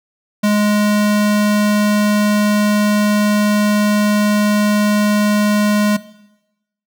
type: tone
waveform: square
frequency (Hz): 208.5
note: G#3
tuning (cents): +7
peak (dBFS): -12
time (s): 0.43-5.97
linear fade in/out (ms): 10
effects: noise-tail reverb RT60 0.9 s tail -17 dB re dry